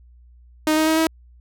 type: tone with pitch steps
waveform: sawtooth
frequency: 310 / 314 / 318 / 322 Hz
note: D#4 / D#4 / D#4 / E4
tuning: -6 / +16 / +38 / -41 cents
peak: -12 dBFS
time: 0.67-1.07 s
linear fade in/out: 2 ms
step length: 100 ms
effects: added 60 Hz sine -46 dBFS peak until 1.4 s